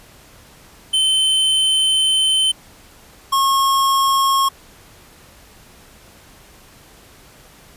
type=tone pair in turn; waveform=square; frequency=3074 / 1086.8 Hz; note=G7 / C#6; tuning=-35 / -35 cents; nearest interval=octave + tritone; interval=1800 cents; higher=first; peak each=-14 dBFS; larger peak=neither; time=0.93-2.52 / 3.32-4.49 s; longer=first; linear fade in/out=10 ms; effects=pink hiss -46 dBFS RMS until 7.76 s + resampled to 32000 Hz